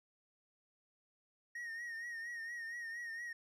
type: tone with vibrato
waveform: triangle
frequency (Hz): 1864.7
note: A#6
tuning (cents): 0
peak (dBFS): -40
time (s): 1.55-3.33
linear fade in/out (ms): 5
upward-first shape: triangle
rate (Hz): 4.3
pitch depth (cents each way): 65
effects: resampled to 32000 Hz